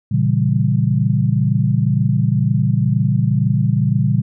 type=chord; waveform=sine; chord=A# diminished seventh; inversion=none; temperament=equal; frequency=116.54 / 138.59 / 164.81 / 196 Hz; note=A#2 / C#3 / E3 / G3; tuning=0 / 0 / 0 / 0 cents; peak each=-17 / -17 / -21 / -20 dBFS; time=0.11-4.22 s; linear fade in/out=10 ms; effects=none